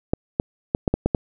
clicks, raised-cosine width 2 ms, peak -5 dBFS, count 7, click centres 0.135 / 0.399 / 0.749 / 0.878 / 0.94 / 1.06 / 1.148 s, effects none

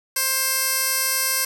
15% pulse tone with band-pass filter, 528 Hz, C5, 16 cents sharp, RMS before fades -22 dBFS, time 0.16-1.45 s, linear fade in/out 5 ms, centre 11000 Hz, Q 0.86, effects none

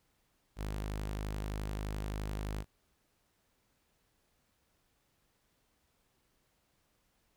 sawtooth tone, 51.6 Hz, G#1, 10 cents flat, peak -32 dBFS, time 0.56-2.65 s, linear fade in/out 50 ms, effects pink hiss -75 dBFS RMS until 7.36 s

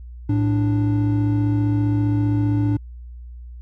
triangle tone pair together, 109.63 / 293.7 Hz, A2 / D4, -6 / 0 cents, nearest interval octave + perfect fourth, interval 1706 cents, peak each -16 / -19 dBFS, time 0.29-2.77 s, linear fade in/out 5 ms, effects added 60 Hz sine -34 dBFS peak until 3.61 s

